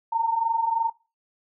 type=tone pair together; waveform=sine; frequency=893 / 916 Hz; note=A5 / A#5; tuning=+25 / -31 cents; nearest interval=unison; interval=44 cents; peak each=-27 / -22 dBFS; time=0.12-0.9 s; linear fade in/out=10 ms; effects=noise-tail reverb RT60 0.3 s tail -20 dB re dry